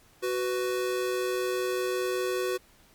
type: tone pair together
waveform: square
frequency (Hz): 371.4 / 496.5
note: F#4 / B4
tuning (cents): +7 / +9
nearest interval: perfect fourth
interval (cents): 502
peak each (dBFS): -29 / -32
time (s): 0.22-2.58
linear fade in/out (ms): 20
effects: pink hiss -59 dBFS RMS until 2.94 s + MP3 96 kbps